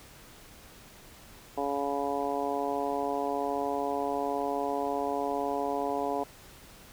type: harmonic tone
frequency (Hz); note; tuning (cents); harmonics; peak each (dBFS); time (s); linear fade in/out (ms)
141.1; C#3; +31; 2 / 3 / 4 / 5 / 6 / 7; -36 / -34 / -36 / -33 / -37 / -37; 1.57-6.24; 10
effects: pink hiss -52 dBFS RMS until 6.92 s